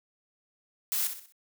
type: noise with echo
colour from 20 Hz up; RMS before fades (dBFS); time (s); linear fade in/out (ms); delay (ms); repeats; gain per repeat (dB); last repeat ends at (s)
blue; -29; 0.92-1.07; 0; 63; 4; -8; 1.322
effects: none